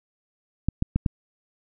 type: clicks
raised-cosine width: 5 ms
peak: -9 dBFS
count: 4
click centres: 0.686 / 0.824 / 0.96 / 1.062 s
effects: none